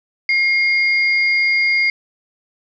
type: tone pair together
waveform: sine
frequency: 2139 / 4802 Hz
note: C7 / D8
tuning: +38 / +38 cents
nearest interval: octave + major second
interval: 1400 cents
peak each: -13 / -25 dBFS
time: 0.29-1.9 s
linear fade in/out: 2 ms
effects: none